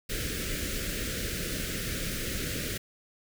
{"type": "band-stop noise", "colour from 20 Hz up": "pink", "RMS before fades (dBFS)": -33, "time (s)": [0.09, 2.78], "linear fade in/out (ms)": 10, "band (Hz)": [570, 1400], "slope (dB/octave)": 48, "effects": []}